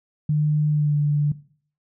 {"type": "tone with pitch glide", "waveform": "sine", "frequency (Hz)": [150.7, 147], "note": ["D3", "D3"], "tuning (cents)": [45, 2], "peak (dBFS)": -17, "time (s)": [0.29, 1.32], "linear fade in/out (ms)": 5, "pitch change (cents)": -43, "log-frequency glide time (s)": [0.68, 0.96], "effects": ["noise-tail reverb RT60 0.5 s tail -18 dB re dry"]}